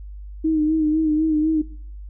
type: tone with vibrato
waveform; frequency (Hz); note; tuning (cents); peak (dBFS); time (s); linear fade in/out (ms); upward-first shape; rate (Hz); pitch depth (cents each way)
sine; 311.1; D#4; 0; -16; 0.44-1.62; 10; sine; 4; 48
effects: noise-tail reverb RT60 0.6 s tail -21 dB re dry + added 50 Hz sine -33 dBFS peak until 2.09 s